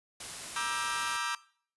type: noise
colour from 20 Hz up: white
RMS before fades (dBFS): -41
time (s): 0.2-1.17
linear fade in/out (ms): 5
type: chord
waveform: sawtooth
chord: E half-diminished seventh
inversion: second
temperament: just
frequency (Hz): 949.3 / 1186.7 / 1318.5 / 1582.2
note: Bb5 / D6 / E6 / G6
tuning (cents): +31 / +18 / 0 / +16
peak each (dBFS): -33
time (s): 0.56-1.35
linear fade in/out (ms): 2
effects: noise-tail reverb RT60 0.5 s tail -20 dB re dry + resampled to 24000 Hz